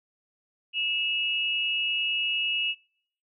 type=tone pair together; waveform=sine; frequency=2637 / 2886 Hz; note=E7 / F#7; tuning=0 / -44 cents; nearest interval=major second; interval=156 cents; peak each=-28 / -27 dBFS; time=0.73-2.75 s; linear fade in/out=50 ms; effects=noise-tail reverb RT60 0.6 s tail -26 dB re dry